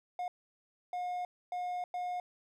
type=tone bursts at uneven times; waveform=triangle; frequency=718 Hz; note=F5; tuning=48 cents sharp; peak=-32 dBFS; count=4; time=0.19-0.28 / 0.93-1.25 / 1.52-1.84 / 1.94-2.2 s; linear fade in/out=2 ms; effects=none